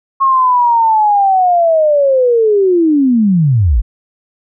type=linear sweep; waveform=sine; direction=down; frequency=1090 to 43.23 Hz; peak=-7 dBFS; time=0.2-3.82 s; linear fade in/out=20 ms; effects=none